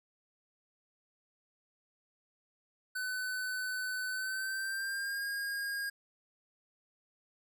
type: tone with pitch glide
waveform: square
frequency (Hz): 1508 to 1625.6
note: F#6 to G#6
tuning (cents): +32 to -38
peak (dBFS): -35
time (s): 2.95-5.9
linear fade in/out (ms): 10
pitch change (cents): +130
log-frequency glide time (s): 4.09-5.25
effects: none